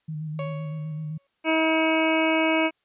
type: tone with vibrato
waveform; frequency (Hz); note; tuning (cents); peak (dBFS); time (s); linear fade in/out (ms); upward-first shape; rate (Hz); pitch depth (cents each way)
sine; 154.7; D#3; -10; -29; 0.08-1.18; 10; square; 7.8; 30
type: tone with exponential decay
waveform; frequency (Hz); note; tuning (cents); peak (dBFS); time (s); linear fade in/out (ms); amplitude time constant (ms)
35% pulse; 556; C#5; +5; -27; 0.39-1.27; 2; 190
type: harmonic tone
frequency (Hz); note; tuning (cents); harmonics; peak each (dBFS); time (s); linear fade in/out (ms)
319.8; D#4; +48; 1 / 2 / 3 / 4 / 5 / 7 / 8 / 9; -23 / -25 / -29 / -34 / -34 / -27 / -30 / -34; 1.44-2.71; 50
effects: white hiss -72 dBFS RMS until 2.84 s + resampled to 8000 Hz